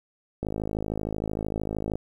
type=click train; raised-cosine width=2 ms; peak=-16 dBFS; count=82; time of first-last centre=0.43-1.955 s; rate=53.1 Hz; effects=9-bit